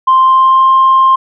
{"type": "tone with pitch glide", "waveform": "sine", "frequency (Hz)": [1046.5, 1056.8], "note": ["C6", "C6"], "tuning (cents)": [0, 17], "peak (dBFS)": -3, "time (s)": [0.07, 1.16], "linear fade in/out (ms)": 10, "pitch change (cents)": 17, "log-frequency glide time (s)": [0.21, 0.71], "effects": ["tanh soft clip ceiling -1 dBFS"]}